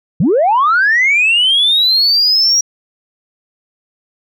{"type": "linear sweep", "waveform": "sine", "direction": "up", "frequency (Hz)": [130.81, 5720], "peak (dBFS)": -7, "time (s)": [0.2, 2.61], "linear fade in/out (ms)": 5, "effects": ["tanh soft clip ceiling -5 dBFS"]}